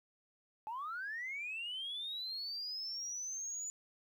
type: linear sweep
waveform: sine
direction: up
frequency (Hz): 839 to 7000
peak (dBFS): -38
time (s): 0.67-3.7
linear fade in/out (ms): 0
effects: tanh soft clip ceiling -35 dBFS + 12-bit